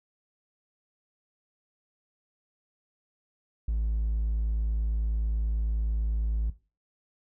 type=tone; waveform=triangle; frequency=54.6 Hz; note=A1; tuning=13 cents flat; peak=-22 dBFS; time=3.68-6.5 s; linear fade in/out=5 ms; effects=noise-tail reverb RT60 0.3 s tail -17 dB re dry + tanh soft clip ceiling -20 dBFS